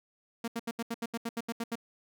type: tone bursts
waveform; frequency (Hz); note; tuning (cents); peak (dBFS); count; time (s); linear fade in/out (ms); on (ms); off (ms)
sawtooth; 231.4; A#3; -13; -28; 12; 0.44-1.755; 5; 39; 77
effects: none